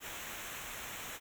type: noise with comb filter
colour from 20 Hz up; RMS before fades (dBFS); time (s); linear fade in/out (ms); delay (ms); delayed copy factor
pink; -44; 0-1.2; 50; 0.21; -0.7
effects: none